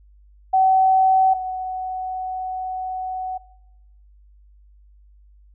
sine tone pair in turn, 759 / 746 Hz, F#5 / F#5, +44 / +14 cents, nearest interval unison, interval 30 cents, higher first, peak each -13 / -24 dBFS, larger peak first, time 0.53-1.34 / 1.34-3.38 s, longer second, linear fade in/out 10 ms, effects noise-tail reverb RT60 0.8 s tail -20 dB re dry + added 50 Hz sine -48 dBFS peak until 5.54 s

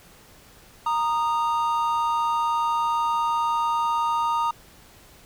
triangle tone pair together, 930.7 / 1233 Hz, A#5 / D#6, -3 / -16 cents, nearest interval perfect fourth, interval 487 cents, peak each -21 / -23 dBFS, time 0.86-4.51 s, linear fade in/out 5 ms, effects pink hiss -51 dBFS RMS until 5.25 s

